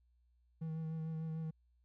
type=tone with vibrato; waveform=triangle; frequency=160 Hz; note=D#3; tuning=49 cents sharp; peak=-36 dBFS; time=0.61-1.51 s; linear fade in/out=10 ms; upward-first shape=sine; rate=6.7 Hz; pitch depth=20 cents each way; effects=added 60 Hz sine -69 dBFS peak until 1.84 s